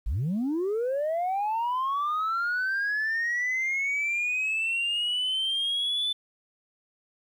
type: linear sweep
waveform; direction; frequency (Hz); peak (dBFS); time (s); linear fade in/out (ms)
sine; up; 40.01 to 3520; -23; 0.06-6.13; 10
effects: tanh soft clip ceiling -23 dBFS + 10-bit